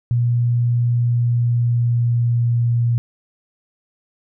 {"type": "tone with pitch glide", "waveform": "sine", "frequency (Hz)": [120, 118.55], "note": ["B2", "A#2"], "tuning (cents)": [-49, 30], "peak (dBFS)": -14, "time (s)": [0.11, 2.98], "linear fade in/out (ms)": 0, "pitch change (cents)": -21, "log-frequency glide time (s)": [0.9, 2.65], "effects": []}